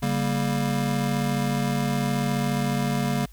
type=chord; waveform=square; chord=G diminished; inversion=second; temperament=just; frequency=141.12 / 196 / 235.2 Hz; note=Db3 / G3 / Bb3; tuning=+31 / 0 / +16 cents; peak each=-27 / -29 / -28 dBFS; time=0.02-3.26 s; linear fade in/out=10 ms; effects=added 50 Hz sine -44 dBFS peak until 3.32 s + white hiss -58 dBFS RMS until 3.32 s